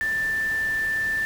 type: tone in noise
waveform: sine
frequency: 1772 Hz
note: A6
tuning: 12 cents sharp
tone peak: -22 dBFS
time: 0.01-1.25 s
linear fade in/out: 0 ms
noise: pink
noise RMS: -40 dBFS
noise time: 0.01-1.25 s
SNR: +15 dB
effects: none